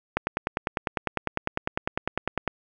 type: click train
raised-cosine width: 0.5 ms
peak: -9 dBFS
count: 24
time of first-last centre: 0.17-2.477 s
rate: 9.97 Hz
effects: none